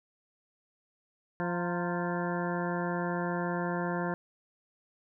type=harmonic tone with a mistuned harmonic; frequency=174.61 Hz; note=F3; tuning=in tune; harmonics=1 / 2 / 3 / 4 / 5 / 6 / 8 / 9 / 10; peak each=-33 / -36 / -38 / -39 / -40 / -41 / -42 / -43 / -43 dBFS; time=1.4-4.14 s; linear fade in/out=0 ms; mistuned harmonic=5; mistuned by=+70 cents; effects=none